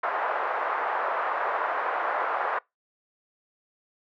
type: band-pass noise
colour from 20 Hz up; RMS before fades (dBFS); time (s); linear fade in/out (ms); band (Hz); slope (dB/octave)
white; -28; 0.03-2.59; 5; 540 to 1400; 24
effects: noise-tail reverb RT60 0.2 s tail -25 dB re dry